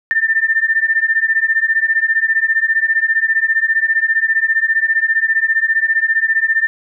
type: beating tone pair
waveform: sine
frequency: 1786 / 1801 Hz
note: A6 / A6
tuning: +25 / +40 cents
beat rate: 15 Hz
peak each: -15 dBFS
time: 0.11-6.67 s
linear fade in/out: 0 ms
effects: none